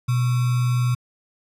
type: tone with sample-and-hold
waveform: sine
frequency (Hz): 123.47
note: B2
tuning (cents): 0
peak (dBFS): -17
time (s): 0.08-0.95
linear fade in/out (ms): 10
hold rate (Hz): 1225
effects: resampled to 32000 Hz